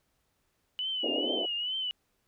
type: tone with vibrato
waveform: sine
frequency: 2960 Hz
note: F#7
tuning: in tune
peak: -30 dBFS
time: 0.79-1.91 s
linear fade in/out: 0 ms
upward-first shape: triangle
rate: 2.3 Hz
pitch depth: 99 cents each way
type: band-pass noise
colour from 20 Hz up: pink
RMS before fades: -33 dBFS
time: 1.03-1.46 s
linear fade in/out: 10 ms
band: 260 to 690 Hz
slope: 48 dB/octave
effects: pink hiss -75 dBFS RMS until 2.27 s